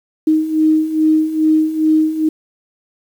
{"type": "beating tone pair", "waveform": "sine", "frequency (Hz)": [311.1, 313.5], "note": ["D#4", "D#4"], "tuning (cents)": [0, 13], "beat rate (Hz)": 2.4, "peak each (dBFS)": [-17, -12], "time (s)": [0.27, 2.29], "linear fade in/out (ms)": 5, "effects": ["7-bit"]}